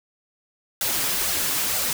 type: noise with flanger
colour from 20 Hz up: white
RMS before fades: -24 dBFS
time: 0.81-1.93 s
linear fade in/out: 2 ms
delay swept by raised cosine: 1.4 to 7.2 ms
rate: 2.1 Hz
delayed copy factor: +0.6
effects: none